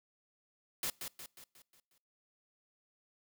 white noise with echo, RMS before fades -36 dBFS, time 0.83-0.9 s, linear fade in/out 2 ms, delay 180 ms, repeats 6, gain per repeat -6 dB, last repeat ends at 1.98 s, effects noise-tail reverb RT60 0.5 s tail -25 dB re dry

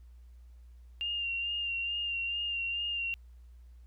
sine tone with vibrato, 2790 Hz, F7, 2 cents flat, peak -31 dBFS, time 1.01-3.14 s, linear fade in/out 0 ms, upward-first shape sine, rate 2.3 Hz, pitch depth 30 cents each way, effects added 60 Hz sine -50 dBFS peak until 3.86 s + pink hiss -75 dBFS RMS until 3.86 s

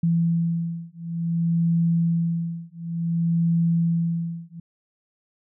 sine beating tone pair, 167.5 / 168.06 Hz, E3 / E3, +28 / +34 cents, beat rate 0.56 Hz, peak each -23 dBFS, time 0.03-4.6 s, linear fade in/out 5 ms, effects none

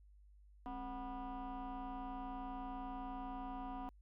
sine tone with frequency modulation, 504 Hz, B4, 35 cents sharp, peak -40 dBFS, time 0.66-3.89 s, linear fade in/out 0 ms, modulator 237 Hz, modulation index 2.3, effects tanh soft clip ceiling -41 dBFS + added 50 Hz sine -60 dBFS peak until 4.01 s

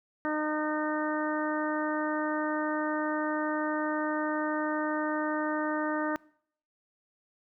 harmonic tone, 305.4 Hz, D#4, 32 cents flat, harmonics 1 / 2 / 3 / 4 / 5 / 6, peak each -31 / -34 / -36 / -37 / -38 / -39 dBFS, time 0.25-6.16 s, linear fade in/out 0 ms, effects noise-tail reverb RT60 0.6 s tail -22 dB re dry

